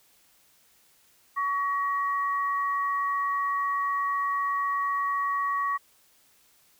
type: tone pair together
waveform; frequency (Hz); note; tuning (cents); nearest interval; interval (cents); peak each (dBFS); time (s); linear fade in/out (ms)
sine; 1127 / 1895.4; C#6 / A#6; +28 / +28; major sixth; 900; -25 / -33; 1.36-5.78; 20
effects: white hiss -62 dBFS RMS until 6.79 s